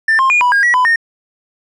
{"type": "tone with pitch steps", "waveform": "triangle", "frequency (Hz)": [1783, 1060, 2435, 983, 1624, 1928, 1004, 1839], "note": ["A6", "C6", "D#7", "B5", "G#6", "B6", "B5", "A#6"], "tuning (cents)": [22, 22, -38, -8, -39, -42, 28, -24], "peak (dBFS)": -6, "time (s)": [0.08, 0.96], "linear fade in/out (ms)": 5, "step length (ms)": 110, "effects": ["tanh soft clip ceiling -3 dBFS", "resampled to 24000 Hz"]}